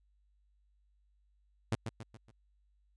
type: tone with echo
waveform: sawtooth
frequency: 111.7 Hz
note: A2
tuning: 27 cents sharp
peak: -25 dBFS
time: 1.72-1.75 s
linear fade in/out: 0 ms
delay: 140 ms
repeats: 4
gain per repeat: -7 dB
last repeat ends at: 2.31 s
effects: added 50 Hz sine -68 dBFS peak until 2.96 s + resampled to 22050 Hz